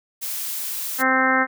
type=noise; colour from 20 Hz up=blue; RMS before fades=-28 dBFS; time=0.21-1.03 s; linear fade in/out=20 ms
type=harmonic tone; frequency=261.1 Hz; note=C4; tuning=3 cents flat; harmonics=1 / 2 / 3 / 4 / 5 / 6 / 7 / 8; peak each=-24 / -26 / -25 / -26 / -23 / -22 / -23 / -27 dBFS; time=0.98-1.47 s; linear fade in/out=50 ms
effects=none